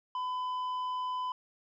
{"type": "tone with tanh clipping", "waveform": "triangle", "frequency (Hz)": 1006, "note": "B5", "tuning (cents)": 32, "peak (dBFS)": -33, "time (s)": [0.15, 1.32], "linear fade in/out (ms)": 2, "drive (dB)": 10, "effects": []}